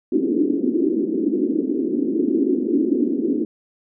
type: band-pass noise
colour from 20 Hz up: pink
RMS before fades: -20 dBFS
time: 0.12-3.45 s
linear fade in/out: 2 ms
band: 250 to 370 Hz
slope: 48 dB/octave
effects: none